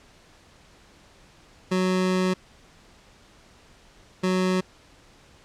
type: tone bursts at uneven times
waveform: 25% pulse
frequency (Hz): 185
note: F#3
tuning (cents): 0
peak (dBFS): -17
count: 2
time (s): 1.71-2.34 / 4.23-4.61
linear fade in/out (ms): 10
effects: pink hiss -54 dBFS RMS until 5.44 s + low-pass 7000 Hz 12 dB/octave